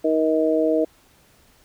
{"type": "harmonic tone", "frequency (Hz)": 158, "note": "D#3", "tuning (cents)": 27, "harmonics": [2, 3, 4], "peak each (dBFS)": [-21, -21, -21], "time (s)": [0.04, 0.85], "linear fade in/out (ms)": 10, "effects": ["pink hiss -56 dBFS RMS until 1.64 s"]}